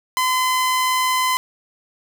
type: tone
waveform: sawtooth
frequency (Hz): 1022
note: C6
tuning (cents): -41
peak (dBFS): -13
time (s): 0.17-1.37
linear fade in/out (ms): 0
effects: none